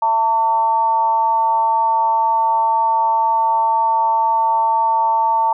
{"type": "tone with amplitude modulation", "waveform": "sine", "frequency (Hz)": 901, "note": "A5", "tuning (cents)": 41, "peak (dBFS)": -10, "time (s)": [0.02, 5.53], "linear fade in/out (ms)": 5, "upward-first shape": "sine", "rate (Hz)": 238, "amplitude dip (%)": 60, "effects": []}